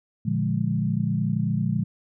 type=chord; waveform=sine; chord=Bb dominant seventh; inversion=none; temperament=equal; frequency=116.54 / 146.83 / 174.61 / 207.7 Hz; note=Bb2 / D3 / F3 / Ab3; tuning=0 / 0 / 0 / 0 cents; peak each=-27 dBFS; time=0.25-1.84 s; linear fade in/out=10 ms; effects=none